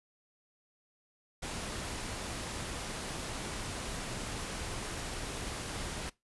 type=noise; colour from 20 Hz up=pink; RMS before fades=-39 dBFS; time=1.42-6.1 s; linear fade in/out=10 ms; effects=noise-tail reverb RT60 0.2 s tail -21 dB re dry + resampled to 24000 Hz